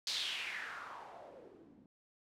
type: noise with low-pass filter sweep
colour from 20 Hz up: blue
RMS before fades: -44 dBFS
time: 0.07-1.86 s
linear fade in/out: 2 ms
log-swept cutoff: 4600 to 220 Hz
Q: 3.9
effects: none